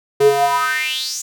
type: tone with high-pass filter sweep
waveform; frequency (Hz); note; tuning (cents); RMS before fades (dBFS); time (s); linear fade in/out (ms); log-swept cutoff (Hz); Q
square; 140; C#3; +18; -17; 0.2-1.22; 10; 350 to 7100; 6.2
effects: none